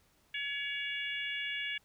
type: harmonic tone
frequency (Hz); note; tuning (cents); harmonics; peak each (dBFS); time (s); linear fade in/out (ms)
565; C#5; +33; 3 / 4 / 5 / 6; -40 / -38 / -40 / -43; 0.34-1.78; 5
effects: pink hiss -69 dBFS RMS until 1.84 s